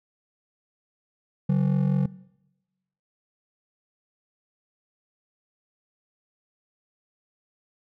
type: ring-modulated tone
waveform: triangle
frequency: 164.2 Hz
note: E3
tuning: 6 cents flat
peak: -14 dBFS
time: 1.49-2.06 s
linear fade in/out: 5 ms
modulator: 22.6 Hz
effects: noise-tail reverb RT60 1.0 s tail -22 dB re dry